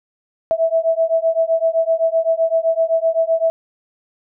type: beating tone pair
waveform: sine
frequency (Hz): 651 / 658.8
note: E5 / E5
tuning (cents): -22 / -1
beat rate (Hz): 7.8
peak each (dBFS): -17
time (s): 0.51-3.5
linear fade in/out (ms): 0
effects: none